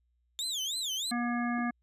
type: tone with vibrato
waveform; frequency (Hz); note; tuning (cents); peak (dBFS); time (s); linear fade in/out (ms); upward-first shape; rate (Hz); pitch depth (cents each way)
30% pulse; 3520; A7; 0; -29; 0.39-1.11; 0; sine; 3.2; 260
type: harmonic tone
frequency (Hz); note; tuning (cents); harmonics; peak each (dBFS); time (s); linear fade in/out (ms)
239.8; A#3; +49; 1 / 3 / 5 / 7 / 9; -30 / -37 / -39 / -38 / -43; 1.11-1.71; 10
type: tone with exponential decay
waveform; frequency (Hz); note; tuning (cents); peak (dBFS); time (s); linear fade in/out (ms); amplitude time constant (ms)
triangle; 302.8; D#4; -47; -38; 1.58-1.72; 0; 30
effects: added 60 Hz sine -70 dBFS peak until 1.82 s + resampled to 32000 Hz